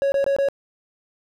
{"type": "tone bursts", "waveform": "triangle", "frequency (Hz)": 554, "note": "C#5", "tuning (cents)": -1, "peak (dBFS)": -15, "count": 4, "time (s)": [0.02, 0.486], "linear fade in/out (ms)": 0, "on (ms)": 100, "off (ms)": 22, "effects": []}